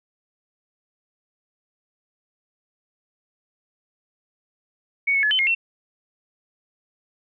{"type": "tone with pitch steps", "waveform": "sine", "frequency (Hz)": [2229, 2200, 1709, 3060, 2144, 2708], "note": ["C#7", "C#7", "G#6", "G7", "C7", "E7"], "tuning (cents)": [9, -14, 49, -42, 42, 46], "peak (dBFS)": -17, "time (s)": [5.07, 5.55], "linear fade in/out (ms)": 10, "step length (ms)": 80, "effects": []}